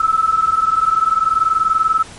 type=tone pair together; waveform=sine; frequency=1297.6 / 1318 Hz; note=E6 / E6; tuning=-28 / -1 cents; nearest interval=unison; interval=27 cents; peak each=-15 dBFS; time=0-2.03 s; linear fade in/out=5 ms; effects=pink hiss -37 dBFS RMS until 2.18 s + MP3 48 kbps